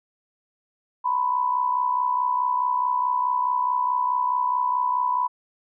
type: tone with amplitude modulation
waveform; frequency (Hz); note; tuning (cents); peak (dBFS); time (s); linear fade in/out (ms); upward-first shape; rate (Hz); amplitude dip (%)
sine; 993; B5; +9; -17; 1.04-5.28; 20; sine; 64.7; 65
effects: none